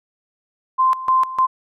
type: tone with tremolo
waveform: sine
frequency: 1041 Hz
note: C6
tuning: 9 cents flat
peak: -12 dBFS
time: 0.78-1.47 s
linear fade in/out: 20 ms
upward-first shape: square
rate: 3.3 Hz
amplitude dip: 80%
effects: none